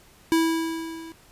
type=tone with level ramp; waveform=square; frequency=327 Hz; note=E4; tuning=14 cents flat; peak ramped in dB=-17 to -39 dBFS; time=0.32-1.12 s; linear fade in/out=0 ms; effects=pink hiss -54 dBFS RMS until 1.31 s + resampled to 32000 Hz